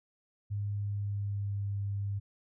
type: tone with pitch glide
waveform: sine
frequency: 102.1 to 100.35 Hz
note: G#2 to G2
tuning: -29 to +41 cents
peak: -31 dBFS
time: 0.5-2.2 s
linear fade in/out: 20 ms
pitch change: -30 cents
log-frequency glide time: 0.75-1.67 s
effects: none